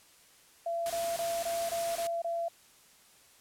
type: tone bursts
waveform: sine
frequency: 677 Hz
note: E5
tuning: 46 cents sharp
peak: -30 dBFS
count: 7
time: 0.66-2.484 s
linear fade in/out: 5 ms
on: 240 ms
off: 24 ms
type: noise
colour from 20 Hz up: white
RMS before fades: -39 dBFS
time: 0.86-2.07 s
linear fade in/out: 0 ms
effects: white hiss -60 dBFS RMS until 3.4 s + low-pass 12000 Hz 12 dB/octave